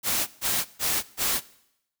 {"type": "noise bursts", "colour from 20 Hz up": "white", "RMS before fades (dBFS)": -25, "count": 4, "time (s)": [0.03, 1.41], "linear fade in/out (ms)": 50, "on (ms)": 240, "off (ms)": 140, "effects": ["noise-tail reverb RT60 0.8 s tail -20 dB re dry"]}